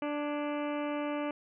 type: harmonic tone with a mistuned harmonic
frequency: 293.7 Hz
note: D4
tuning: in tune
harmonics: 1 / 2 / 3 / 4 / 5 / 6 / 7 / 8 / 9 / 10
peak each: -34 / -36 / -42 / -43 / -50 / -52 / -50 / -48 / -51 / -53 dBFS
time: 0.02-1.31 s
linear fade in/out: 2 ms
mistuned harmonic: 6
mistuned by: -81 cents
effects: none